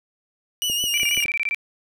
sawtooth tone with vibrato, 2895 Hz, F#7, 38 cents flat, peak -18 dBFS, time 0.62-1.24 s, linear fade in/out 0 ms, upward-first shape sine, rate 6.1 Hz, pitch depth 46 cents each way
clicks, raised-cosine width 2 ms, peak -22 dBFS, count 5, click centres 0.699 / 0.84 / 1.032 / 1.176 / 1.256 s
sine tone bursts, 2340 Hz, D7, 7 cents flat, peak -20 dBFS, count 11, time 0.94-1.546 s, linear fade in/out 0 ms, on 36 ms, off 21 ms
effects none

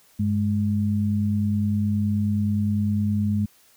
sine tone pair together, 99.1 / 208.7 Hz, G2 / G#3, +19 / +9 cents, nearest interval octave + minor second, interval 1290 cents, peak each -23 / -22 dBFS, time 0.19-3.46 s, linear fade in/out 10 ms, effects white hiss -57 dBFS RMS until 3.76 s

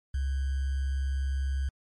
sine tone with sample-and-hold, 67.6 Hz, C#2, 43 cents flat, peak -26 dBFS, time 0.14-1.69 s, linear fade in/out 5 ms, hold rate 1575 Hz, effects MP3 48 kbps

